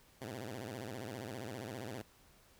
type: tone with vibrato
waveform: 10% pulse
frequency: 116.54 Hz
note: A#2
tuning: in tune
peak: -34 dBFS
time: 0.21-2.02 s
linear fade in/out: 5 ms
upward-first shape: sine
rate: 15 Hz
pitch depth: 250 cents each way
effects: pink hiss -65 dBFS RMS until 2.59 s